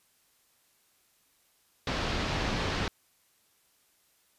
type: low-pass noise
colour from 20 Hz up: pink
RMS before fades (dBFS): -31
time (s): 1.87-2.88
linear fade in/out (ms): 2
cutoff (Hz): 5000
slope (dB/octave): 24
effects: white hiss -68 dBFS RMS until 4.38 s + resampled to 32000 Hz